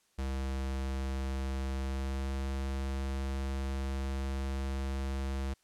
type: tone with pitch glide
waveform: square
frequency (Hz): 66.7 to 67.36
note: C2 to C#2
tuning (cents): +34 to -49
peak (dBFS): -33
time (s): 0.18-5.54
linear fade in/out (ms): 10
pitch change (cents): +17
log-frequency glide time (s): 1.81-2.29
effects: white hiss -71 dBFS RMS until 5.63 s + low-pass 10000 Hz 12 dB/octave